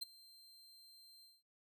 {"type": "tone with ADSR envelope", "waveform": "40% pulse", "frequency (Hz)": 4144, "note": "C8", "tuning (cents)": -17, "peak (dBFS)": -36, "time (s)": [0.01, 1.43], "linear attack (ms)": 14, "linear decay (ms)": 16, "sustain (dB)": -22, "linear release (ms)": 200, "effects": []}